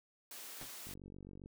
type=high-pass noise; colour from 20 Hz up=white; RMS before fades=-49 dBFS; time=0.31-0.94 s; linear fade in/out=2 ms; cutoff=250 Hz; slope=12 dB/octave
type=noise with exponential decay; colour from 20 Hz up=pink; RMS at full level=-45 dBFS; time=0.61-0.75 s; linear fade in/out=2 ms; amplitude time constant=30 ms
type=click train; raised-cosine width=3 ms; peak=-39 dBFS; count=29; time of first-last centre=0.87-1.459 s; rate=47.5 Hz
effects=none